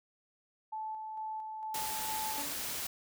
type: tone with tremolo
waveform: sine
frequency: 871 Hz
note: A5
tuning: 18 cents flat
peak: -36 dBFS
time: 0.72-2.43 s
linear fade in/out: 10 ms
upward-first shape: square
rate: 2.2 Hz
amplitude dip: 30%
type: noise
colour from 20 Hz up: white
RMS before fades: -38 dBFS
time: 1.74-2.87 s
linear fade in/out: 5 ms
type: tone with exponential decay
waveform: sawtooth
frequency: 283.8 Hz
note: C#4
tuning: 41 cents sharp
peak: -37 dBFS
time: 2.38-2.84 s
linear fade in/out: 1 ms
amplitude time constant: 99 ms
effects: none